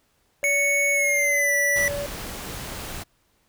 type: tone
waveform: triangle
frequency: 573 Hz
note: D5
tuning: 43 cents flat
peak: -25 dBFS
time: 0.43-2.06 s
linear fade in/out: 0 ms
type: tone with pitch glide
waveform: square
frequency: 2217 to 1963.7 Hz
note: C#7 to B6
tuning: 0 to -10 cents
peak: -20 dBFS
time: 0.44-1.88 s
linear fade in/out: 0 ms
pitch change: -210 cents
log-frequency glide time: 0.93-1.54 s
type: noise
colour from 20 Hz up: pink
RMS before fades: -34 dBFS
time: 1.75-3.04 s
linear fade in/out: 20 ms
effects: pink hiss -66 dBFS RMS until 3.48 s